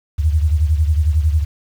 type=beating tone pair; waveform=sine; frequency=75.4 / 86.4 Hz; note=D2 / F2; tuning=+46 / -18 cents; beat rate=11 Hz; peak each=-13 / -19 dBFS; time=0.18-1.45 s; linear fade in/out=20 ms; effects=7-bit